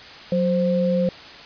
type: tone pair together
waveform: sine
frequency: 183.42 / 523.3 Hz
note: F#3 / C5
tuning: -15 / 0 cents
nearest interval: octave + tritone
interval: 1815 cents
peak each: -20 dBFS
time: 0.32-1.09 s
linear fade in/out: 2 ms
effects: white hiss -40 dBFS RMS until 1.45 s + resampled to 11025 Hz